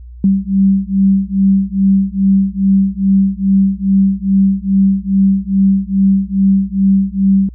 sine beating tone pair, 193.2 / 195.6 Hz, G3 / G3, -25 / -4 cents, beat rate 2.4 Hz, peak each -12 dBFS, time 0.24-7.49 s, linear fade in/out 2 ms, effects added 60 Hz sine -30 dBFS peak until 7.54 s

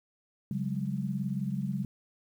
sine chord, C# suspended fourth, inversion none, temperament equal with one note detuned, 138.59 / 185 / 203.5 Hz, C#3 / F#3 / G#3, 0 / 0 / -35 cents, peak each -34 dBFS, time 0.51-1.85 s, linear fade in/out 2 ms, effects 10-bit

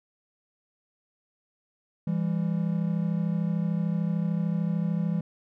triangle tone pair together, 166.61 / 200 Hz, E3 / G3, +19 / +35 cents, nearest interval minor third, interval 316 cents, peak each -24 / -27 dBFS, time 2.07-5.21 s, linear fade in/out 5 ms, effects none

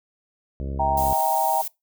harmonic tone, 68.4 Hz, C#2, 23 cents flat, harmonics 1 / 2 / 3 / 4 / 5 / 6 / 7 / 8 / 9, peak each -28 / -34 / -38 / -40 / -42 / -44 / -45 / -46 / -47 dBFS, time 0.6-1.13 s, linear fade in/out 0 ms
sine chord, E diminished, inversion none, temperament equal with one note detuned, 646.1 / 784 / 932.3 Hz, E5 / G5 / Bb5, -35 / 0 / 0 cents, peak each -27 / -22 / -23 dBFS, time 0.79-1.62 s, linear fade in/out 10 ms
violet noise, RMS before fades -30 dBFS, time 0.97-1.68 s, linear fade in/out 5 ms
effects noise-tail reverb RT60 0.2 s tail -23 dB re dry

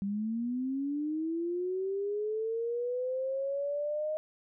sine linear sweep, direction up, 194.7 to 622.3 Hz, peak -30 dBFS, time 0.02-4.17 s, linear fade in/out 0 ms, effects none

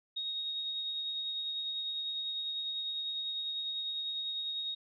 sine tone with tremolo, 3749 Hz, A#7, 9 cents sharp, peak -33 dBFS, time 0.16-4.75 s, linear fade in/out 10 ms, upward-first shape sine, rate 10 Hz, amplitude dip 25%, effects none

